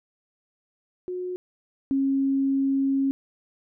sine tone pair in turn, 363.1 / 272 Hz, F#4 / C#4, -33 / -33 cents, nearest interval perfect fourth, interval 500 cents, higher first, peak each -28 / -20 dBFS, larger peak second, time 1.08-1.36 / 1.91-3.11 s, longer second, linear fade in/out 0 ms, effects none

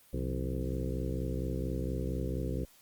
harmonic tone with a mistuned harmonic, 64.3 Hz, C2, 30 cents flat, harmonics 1 / 2 / 3 / 4 / 5 / 6 / 7 / 8, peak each -35 / -38 / -40 / -41 / -42 / -43 / -43 / -44 dBFS, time 0.13-2.65 s, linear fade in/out 5 ms, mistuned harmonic 3, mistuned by -130 cents, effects white hiss -61 dBFS RMS until 2.81 s + Opus 32 kbps

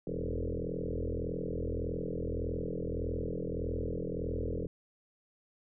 sine tone with frequency modulation, 188.4 Hz, F#3, 32 cents sharp, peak -32 dBFS, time 0.07-4.67 s, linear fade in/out 2 ms, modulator 41.7 Hz, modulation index 7.6, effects none

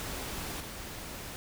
pink noise with level steps, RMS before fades -38 / -42 dBFS, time 0-1.36 s, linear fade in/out 0 ms, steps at 0.6 s, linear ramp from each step 5 ms, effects none

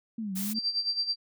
sine linear two-way sweep, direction down then up, 232.2 to 184.8 to 225.7 Hz, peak -31 dBFS, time 0.18-0.59 s, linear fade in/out 5 ms, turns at 0.34 s
blue noise, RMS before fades -35 dBFS, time 0.35-0.54 s, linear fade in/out 20 ms
sine tone with tremolo, 4699 Hz, D8, in tune, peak -24 dBFS, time 0.54-1.16 s, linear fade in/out 50 ms, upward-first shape sine, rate 9.2 Hz, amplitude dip 75%
effects none

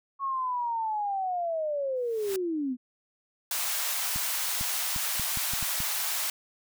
sine linear sweep, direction down, 1107 to 240 Hz, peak -27 dBFS, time 0.19-2.77 s, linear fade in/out 50 ms
white noise with exponential growth, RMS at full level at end -35 dBFS, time 1.96-2.36 s, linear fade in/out 1 ms, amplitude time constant 86 ms
white high-pass noise, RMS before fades -30 dBFS, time 3.51-6.3 s, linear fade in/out 2 ms, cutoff 660 Hz, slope 24 dB/octave
clicks, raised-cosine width 5 ms, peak -25 dBFS, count 8, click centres 4.16 / 4.611 / 4.962 / 5.197 / 5.373 / 5.536 / 5.627 / 5.804 s
effects none

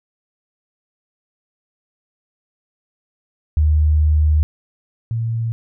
sine tone pair in turn, 76.4 / 114.47 Hz, D#2 / A#2, -31 / -31 cents, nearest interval perfect fifth, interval 700 cents, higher second, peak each -11 / -18 dBFS, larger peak first, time 3.57-4.43 / 5.11-5.52 s, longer first, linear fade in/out 0 ms, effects none

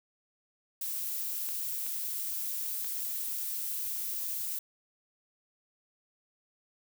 violet noise, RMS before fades -35 dBFS, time 0.81-4.59 s, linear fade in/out 5 ms
clicks, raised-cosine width 0.2 ms, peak -28 dBFS, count 3, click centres 1.488 / 1.865 / 2.845 s
effects none

